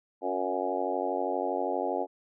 harmonic tone with a mistuned harmonic, 92.5 Hz, F#2, in tune, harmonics 3 / 4 / 5 / 6 / 7 / 8 / 9, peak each -37 / -35 / -35 / -35 / -35 / -35 / -35 dBFS, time 0.21-2.07 s, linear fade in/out 50 ms, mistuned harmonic 4, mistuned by -24 cents, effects none

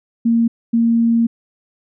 sine tone bursts at uneven times, 231.2 Hz, A#3, 14 cents flat, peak -11 dBFS, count 2, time 0.25-0.48 / 0.73-1.27 s, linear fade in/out 10 ms, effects none

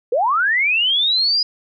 sine linear sweep, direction up, 440 to 4978 Hz, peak -14 dBFS, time 0.12-1.43 s, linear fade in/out 5 ms, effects none

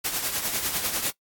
white noise with tremolo, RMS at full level -25 dBFS, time 0.04-1.11 s, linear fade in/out 10 ms, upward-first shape triangle, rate 10 Hz, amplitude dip 60%, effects noise-tail reverb RT60 0.1 s tail -20 dB re dry + AAC 64 kbps

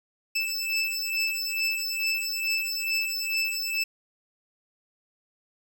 25% pulse beating tone pair, 2633 / 2635.3 Hz, E7 / E7, -3 / -1 cents, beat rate 2.3 Hz, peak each -25 / -25 dBFS, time 0.35-3.84 s, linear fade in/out 10 ms, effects none

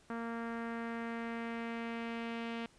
sawtooth tone with low-pass filter sweep, 231.2 Hz, A#3, 14 cents flat, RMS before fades -40 dBFS, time 0.1-2.66 s, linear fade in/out 2 ms, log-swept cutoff 1500 to 2900 Hz, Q 2, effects pink hiss -65 dBFS RMS until 2.78 s + resampled to 22050 Hz

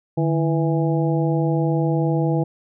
harmonic tone with a mistuned harmonic, 164.81 Hz, E3, in tune, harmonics 1 / 2 / 3 / 4 / 5, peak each -19 / -23 / -26 / -30 / -30 dBFS, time 0.17-2.44 s, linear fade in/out 10 ms, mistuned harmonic 1, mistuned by -140 cents, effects none

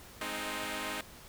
5% pulse chord, Ab major, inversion none, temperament equal with one note detuned, 209.9 / 261.6 / 311.1 Hz, Ab3 / C4 / Eb4, +19 / 0 / 0 cents, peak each -30 / -29 / -27 dBFS, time 0.21-1.01 s, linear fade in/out 2 ms, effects pink hiss -52 dBFS RMS until 1.28 s

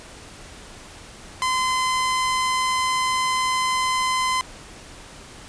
sawtooth tone, 1028 Hz, C6, 31 cents flat, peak -16 dBFS, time 1.42-4.41 s, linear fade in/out 0 ms, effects pink hiss -42 dBFS RMS until 5.48 s + resampled to 22050 Hz

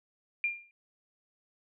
sine tone with exponential decay, 2395 Hz, D7, 33 cents sharp, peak -24 dBFS, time 0.44-0.71 s, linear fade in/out 1 ms, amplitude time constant 57 ms, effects none

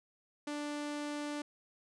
sawtooth tone, 294 Hz, D4, 2 cents sharp, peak -33 dBFS, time 0.47-1.42 s, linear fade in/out 5 ms, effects resampled to 22050 Hz

